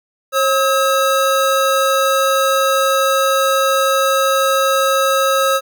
square tone pair together, 539.9 / 1284 Hz, C#5 / E6, -46 / -46 cents, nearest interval octave + minor third, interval 1500 cents, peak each -16 dBFS, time 0.32-5.61 s, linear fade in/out 50 ms, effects none

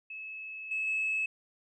sine tone with level steps, 2593 Hz, E7, 29 cents flat, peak -39 / -29 / -27 dBFS, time 0.1-1.26 s, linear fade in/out 5 ms, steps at 0.71 / 0.87 s, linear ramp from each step 5 ms, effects tanh soft clip ceiling -24 dBFS

